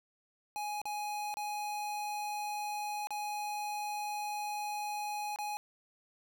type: tone with dropouts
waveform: square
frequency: 834 Hz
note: G#5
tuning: 7 cents sharp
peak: -36 dBFS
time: 0.56-5.57 s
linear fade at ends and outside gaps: 0 ms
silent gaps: 0.816-0.855 / 1.341-1.37 / 3.071-3.106 / 5.36-5.387 s
effects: 11-bit